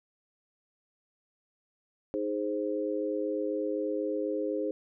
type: chord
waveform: sine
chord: Ab major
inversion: second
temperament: equal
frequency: 311.1 / 415.3 / 523.3 Hz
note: Eb4 / Ab4 / C5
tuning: 0 / 0 / 0 cents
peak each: -33 dBFS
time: 2.14-4.71 s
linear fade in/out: 0 ms
effects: none